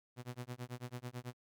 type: tone with tremolo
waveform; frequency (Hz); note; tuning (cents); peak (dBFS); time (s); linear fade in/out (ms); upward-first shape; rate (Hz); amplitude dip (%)
sawtooth; 123.47; B2; 0; -36; 0.16-1.34; 50; sine; 9.1; 100
effects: none